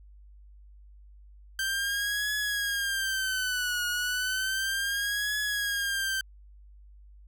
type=tone with vibrato; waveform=sawtooth; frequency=1564 Hz; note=G6; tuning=4 cents flat; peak=-24 dBFS; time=1.59-6.21 s; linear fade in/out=2 ms; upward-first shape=triangle; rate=0.33 Hz; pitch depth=140 cents each way; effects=added 50 Hz sine -49 dBFS peak until 7.27 s